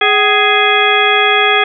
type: harmonic tone with a mistuned harmonic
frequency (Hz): 416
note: G#4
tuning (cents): +3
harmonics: 1 / 2 / 3 / 4 / 5 / 6 / 8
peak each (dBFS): -16 / -16 / -16 / -16 / -16 / -16 / -16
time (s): 0.01-1.64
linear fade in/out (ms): 5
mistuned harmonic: 2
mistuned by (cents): -140
effects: none